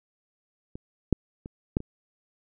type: clicks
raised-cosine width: 3 ms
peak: -25 / -7 / -25 / -10 / -25 dBFS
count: 5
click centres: 0.755 / 1.127 / 1.459 / 1.769 / 1.804 s
effects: none